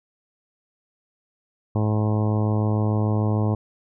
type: harmonic tone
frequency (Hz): 106.8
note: G#2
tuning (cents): +49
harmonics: 1 / 2 / 3 / 4 / 5 / 6 / 7 / 8 / 9 / 10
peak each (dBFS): -20 / -26 / -30 / -32 / -34 / -36 / -37 / -38 / -39 / -40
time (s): 1.75-3.55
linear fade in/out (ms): 5
effects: none